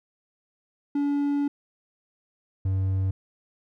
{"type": "tone pair in turn", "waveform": "triangle", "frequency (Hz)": [285.9, 95.41], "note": ["D4", "G2"], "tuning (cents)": [-46, -46], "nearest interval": "octave + perfect fifth", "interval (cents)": 1900, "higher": "first", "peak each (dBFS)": -20, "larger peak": "neither", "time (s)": [[0.95, 1.48], [2.65, 3.11]], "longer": "first", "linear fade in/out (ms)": 5, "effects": []}